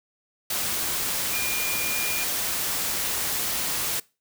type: tone in noise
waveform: sine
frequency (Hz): 2415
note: D7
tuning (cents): +48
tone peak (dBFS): -29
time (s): 1.33-2.24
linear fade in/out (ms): 5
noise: white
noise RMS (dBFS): -27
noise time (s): 0.5-4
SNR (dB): -5
effects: noise-tail reverb RT60 0.3 s tail -23 dB re dry